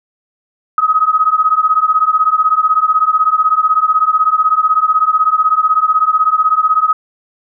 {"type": "beating tone pair", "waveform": "sine", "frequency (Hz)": [1258, 1274], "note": ["D#6", "D#6"], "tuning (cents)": [19, 41], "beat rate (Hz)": 16, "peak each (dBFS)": -12, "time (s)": [0.78, 6.93], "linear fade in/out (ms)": 2, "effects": []}